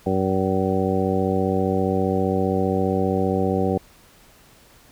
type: harmonic tone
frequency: 95.1 Hz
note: F#2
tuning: 48 cents sharp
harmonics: 1 / 2 / 3 / 4 / 5 / 6 / 8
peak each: -27 / -24 / -27 / -26 / -25 / -29 / -28 dBFS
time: 0.06-3.78 s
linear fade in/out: 5 ms
effects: pink hiss -52 dBFS RMS until 4.91 s